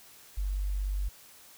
sine tone, 48.49 Hz, G1, 18 cents flat, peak -28 dBFS, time 0.37-1.09 s, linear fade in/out 10 ms, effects white hiss -54 dBFS RMS until 1.57 s

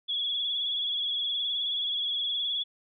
sine tone with vibrato, 3372 Hz, G#7, 26 cents sharp, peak -27 dBFS, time 0.08-2.64 s, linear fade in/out 20 ms, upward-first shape sine, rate 19 Hz, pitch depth 49 cents each way, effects none

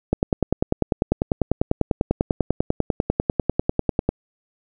click train, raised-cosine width 2 ms, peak -4 dBFS, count 41, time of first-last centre 0.13-4.09 s, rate 10.1 Hz, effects none

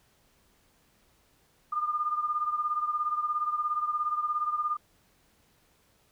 sine beating tone pair, 1208 / 1225 Hz, D6 / D#6, +48 / -27 cents, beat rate 17 Hz, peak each -28 / -33 dBFS, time 1.72-4.77 s, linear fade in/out 10 ms, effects pink hiss -66 dBFS RMS until 6.11 s

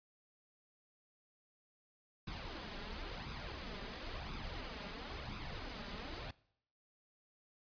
pink noise with flanger, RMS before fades -45 dBFS, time 2.27-6.31 s, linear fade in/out 5 ms, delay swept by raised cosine 0.8 to 5 ms, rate 0.97 Hz, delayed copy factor +0.6, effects noise-tail reverb RT60 0.7 s tail -22 dB re dry + resampled to 11025 Hz

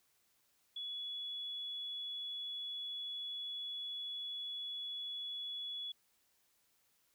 sine tone, 3393 Hz, G#7, 36 cents sharp, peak -40 dBFS, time 0.76-5.92 s, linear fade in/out 5 ms, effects white hiss -75 dBFS RMS until 7.14 s

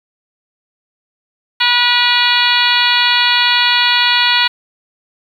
harmonic tone with a mistuned harmonic, 485.3 Hz, B4, 30 cents flat, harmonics 2 / 3 / 4 / 5 / 6 / 7 / 8 / 9, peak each -18 / -18 / -18 / -18 / -18 / -18 / -18 / -18 dBFS, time 1.6-4.48 s, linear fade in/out 10 ms, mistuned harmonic 6, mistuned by -17 cents, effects 7-bit

